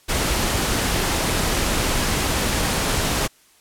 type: noise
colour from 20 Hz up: pink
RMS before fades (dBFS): -21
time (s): 0.08-3.28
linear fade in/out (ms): 20
effects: white hiss -55 dBFS RMS until 3.6 s + low-pass 12000 Hz 12 dB/octave